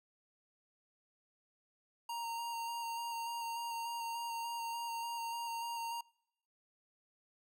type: tone with vibrato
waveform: square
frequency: 930 Hz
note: A#5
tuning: 4 cents flat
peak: -39 dBFS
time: 2.09-6.01 s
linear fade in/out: 5 ms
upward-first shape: square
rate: 3.4 Hz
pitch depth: 12 cents each way
effects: noise-tail reverb RT60 0.8 s tail -26 dB re dry